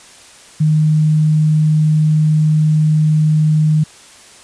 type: tone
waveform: sine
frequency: 154.4 Hz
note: D#3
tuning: 13 cents flat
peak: -9 dBFS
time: 0.6-3.84 s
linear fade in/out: 10 ms
effects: white hiss -41 dBFS RMS until 4.43 s + resampled to 22050 Hz